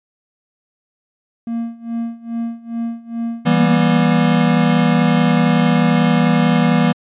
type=tone with tremolo; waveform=triangle; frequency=231.6 Hz; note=A#3; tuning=11 cents flat; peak=-16 dBFS; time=1.47-4 s; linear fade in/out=2 ms; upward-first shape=sine; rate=2.4 Hz; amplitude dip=90%
type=chord; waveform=square; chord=E minor; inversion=none; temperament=equal with one note detuned; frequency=164.81 / 196 / 240.7 Hz; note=E3 / G3 / B3; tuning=0 / 0 / -44 cents; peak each=-16 / -18 / -16 dBFS; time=3.45-6.93 s; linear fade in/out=20 ms
effects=resampled to 8000 Hz